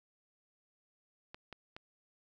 clicks, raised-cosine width 0.3 ms, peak -30 dBFS, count 3, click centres 1.345 / 1.527 / 1.765 s, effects 12-bit

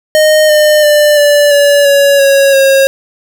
square tone with pitch steps, 617 / 605.7 / 594.6 / 583.7 / 573 / 562.5 / 552.2 / 542.1 Hz, D#5 / D#5 / D5 / D5 / D5 / C#5 / C#5 / C#5, -15 / -47 / +21 / -11 / -43 / +25 / -7 / -39 cents, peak -5 dBFS, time 0.15-2.87 s, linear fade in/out 0 ms, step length 340 ms, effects none

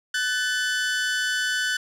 sawtooth tone pair together, 1500 / 1744.2 Hz, F#6 / A6, +23 / -16 cents, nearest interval minor third, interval 261 cents, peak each -20 / -25 dBFS, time 0.14-1.77 s, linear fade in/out 5 ms, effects low-pass 9000 Hz 12 dB/octave

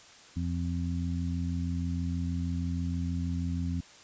harmonic tone, 86.3 Hz, F2, 20 cents flat, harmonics 1 / 2 / 3, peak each -31 / -34 / -36 dBFS, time 0.36-3.81 s, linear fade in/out 10 ms, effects white hiss -53 dBFS RMS until 4.03 s + resampled to 16000 Hz

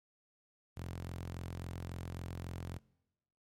sawtooth tone with high-pass filter, 43.65 Hz, F1, in tune, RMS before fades -43 dBFS, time 0.76-2.79 s, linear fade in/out 20 ms, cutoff 94 Hz, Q 2, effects noise-tail reverb RT60 1.0 s tail -24 dB re dry + MP3 64 kbps

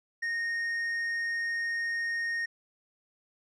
triangle tone with tanh clipping, 1853 Hz, A#6, 11 cents flat, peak -30 dBFS, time 0.22-2.46 s, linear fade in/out 10 ms, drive 9 dB, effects none

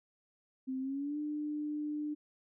sine tone with pitch glide, 261.6 to 298.8 Hz, C4 to D4, 0 to +30 cents, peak -34 dBFS, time 0.67-2.15 s, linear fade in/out 20 ms, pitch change +230 cents, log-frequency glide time 0.8-1.18 s, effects none

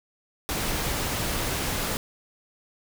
pink noise, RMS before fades -28 dBFS, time 0.49-1.97 s, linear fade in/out 0 ms, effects none

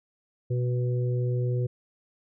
harmonic tone, 123.47 Hz, B2, in tune, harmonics 1 / 3 / 4, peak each -24 / -34 / -36 dBFS, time 0.5-1.67 s, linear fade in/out 10 ms, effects none

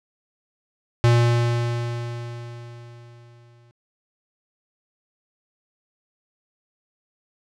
square tone with exponential decay, 118.8 Hz, A#2, 33 cents sharp, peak -13 dBFS, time 1.04-3.71 s, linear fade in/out 0 ms, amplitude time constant 580 ms, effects low-pass 6000 Hz 12 dB/octave

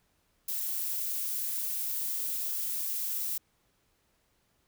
violet noise, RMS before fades -33 dBFS, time 0.48-3.38 s, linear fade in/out 5 ms, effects pink hiss -72 dBFS RMS until 4.67 s

